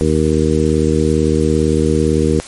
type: harmonic tone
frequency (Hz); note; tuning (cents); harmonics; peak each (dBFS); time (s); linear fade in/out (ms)
77.8; D#2; 0; 1 / 2 / 3 / 4 / 5 / 6; -18 / -18 / -18 / -18 / -18 / -18; 0.01-2.4; 0
effects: white hiss -33 dBFS RMS until 2.47 s + MP3 48 kbps